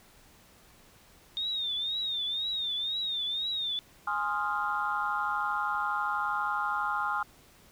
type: tone with vibrato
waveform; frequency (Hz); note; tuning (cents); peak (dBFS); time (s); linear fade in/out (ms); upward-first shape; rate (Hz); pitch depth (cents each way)
sine; 3665; A#7; -30; -29; 1.37-3.79; 0; triangle; 2; 120
type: chord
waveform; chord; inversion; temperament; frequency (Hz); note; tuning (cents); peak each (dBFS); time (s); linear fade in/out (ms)
sine; F minor seventh; first; equal; 830.6 / 1046.5 / 1244.5 / 1396.9; Ab5 / C6 / Eb6 / F6; 0 / 0 / 0 / 0; -33 / -34 / -33 / -32; 4.07-7.23; 5
effects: tanh soft clip ceiling -18 dBFS + pink hiss -58 dBFS RMS until 7.71 s